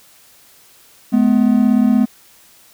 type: tone pair together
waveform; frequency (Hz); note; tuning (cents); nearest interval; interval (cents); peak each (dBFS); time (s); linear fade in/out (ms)
triangle; 213.2 / 250; G#3 / B3; +46 / +21; minor third; 275; -11; 1.12-2.06; 20
effects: white hiss -48 dBFS RMS until 2.73 s